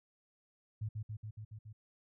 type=tone with echo; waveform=sine; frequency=107.6 Hz; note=A2; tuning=38 cents flat; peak=-35 dBFS; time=0.81-0.89 s; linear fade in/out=10 ms; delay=140 ms; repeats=6; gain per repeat=-2 dB; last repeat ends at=1.73 s; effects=none